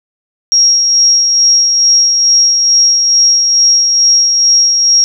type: tone with tremolo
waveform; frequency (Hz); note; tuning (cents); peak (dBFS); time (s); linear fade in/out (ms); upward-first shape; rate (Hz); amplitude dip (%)
sine; 5600; F8; +4; -4; 0.52-5.04; 0; sine; 2.3; 35
effects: none